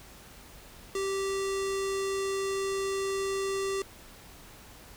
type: tone with low-pass filter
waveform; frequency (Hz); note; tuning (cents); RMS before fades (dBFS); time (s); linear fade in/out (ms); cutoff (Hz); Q
square; 390; G4; -9; -31; 0.95-3.82; 2; 8100; 1.9
effects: added 50 Hz sine -58 dBFS peak until 4.96 s + pink hiss -51 dBFS RMS until 4.96 s